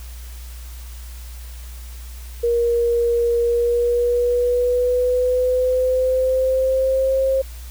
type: tone with pitch glide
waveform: sine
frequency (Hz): 471.9 to 532.8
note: A#4 to C5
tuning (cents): +21 to +31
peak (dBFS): -15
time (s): 2.43-7.42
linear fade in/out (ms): 10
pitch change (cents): +210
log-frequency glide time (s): 3.41-7.19
effects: added 60 Hz sine -32 dBFS peak until 7.7 s + white hiss -44 dBFS RMS until 7.7 s